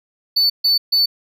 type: tone bursts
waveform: triangle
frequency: 4496 Hz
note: C#8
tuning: 24 cents sharp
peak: -11 dBFS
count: 3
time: 0.36-1.06 s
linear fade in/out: 10 ms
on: 140 ms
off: 140 ms
effects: none